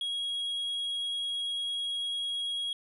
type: tone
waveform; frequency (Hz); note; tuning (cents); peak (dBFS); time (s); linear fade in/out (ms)
triangle; 3303; G#7; -10; -29; 0.01-2.73; 2
effects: resampled to 32000 Hz